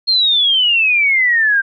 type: exponential sweep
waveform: sine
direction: down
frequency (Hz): 4278 to 1568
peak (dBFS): -10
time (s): 0.07-1.62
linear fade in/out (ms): 20
effects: none